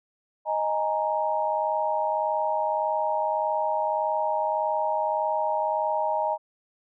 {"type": "chord", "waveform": "sine", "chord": "D# suspended fourth", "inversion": "none", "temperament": "equal", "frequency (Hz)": [622.3, 830.6, 932.3], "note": ["D#5", "G#5", "A#5"], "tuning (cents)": [0, 0, 0], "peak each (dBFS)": [-27, -28, -27], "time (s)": [0.45, 6.38], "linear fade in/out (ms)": 50, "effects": []}